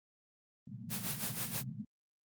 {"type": "band-pass noise", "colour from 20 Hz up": "pink", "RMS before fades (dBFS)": -45, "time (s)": [0.67, 1.85], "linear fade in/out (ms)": 5, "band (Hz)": [110, 240], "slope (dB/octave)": 96}
{"type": "noise with tremolo", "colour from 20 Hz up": "white", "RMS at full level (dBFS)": -36, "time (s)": [0.89, 1.64], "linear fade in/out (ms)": 50, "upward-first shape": "sine", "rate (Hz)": 6.2, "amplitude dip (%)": 70}
{"effects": ["Opus 24 kbps"]}